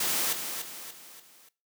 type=noise with echo; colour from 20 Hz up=white; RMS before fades=-28 dBFS; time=0-0.33 s; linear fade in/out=5 ms; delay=290 ms; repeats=4; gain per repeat=-7 dB; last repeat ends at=1.49 s; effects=noise-tail reverb RT60 0.3 s tail -20 dB re dry + high-pass 150 Hz 12 dB/octave